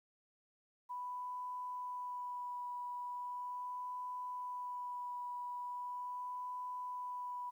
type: tone with vibrato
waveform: sine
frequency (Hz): 987.8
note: B5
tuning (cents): 0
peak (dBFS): -40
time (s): 0.89-7.51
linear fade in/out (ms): 20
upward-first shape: sine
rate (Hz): 0.39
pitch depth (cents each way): 13
effects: 12-bit